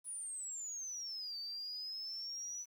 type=exponential two-way sweep; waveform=sine; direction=down then up; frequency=9956 to 4567 to 5970 Hz; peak=-40 dBFS; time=0.04-2.66 s; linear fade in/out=50 ms; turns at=1.38 s; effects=tanh soft clip ceiling -37 dBFS + 11-bit